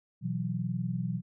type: chord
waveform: sine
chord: B suspended fourth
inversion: none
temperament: equal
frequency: 123.47 / 164.81 / 185 Hz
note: B2 / E3 / F#3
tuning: 0 / 0 / 0 cents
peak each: -34 dBFS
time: 0.21-1.22 s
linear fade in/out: 50 ms
effects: none